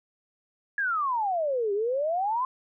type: exponential two-way sweep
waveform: sine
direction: down then up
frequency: 1700 to 392 to 1055 Hz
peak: -24 dBFS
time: 0.78-2.45 s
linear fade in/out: 2 ms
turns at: 1.73 s
effects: none